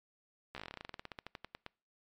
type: slowing click train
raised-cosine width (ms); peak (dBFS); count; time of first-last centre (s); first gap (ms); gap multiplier
0.3; -27; 24; 0.55-1.664; 14; 1.1
effects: noise-tail reverb RT60 0.4 s tail -26 dB re dry + MP3 64 kbps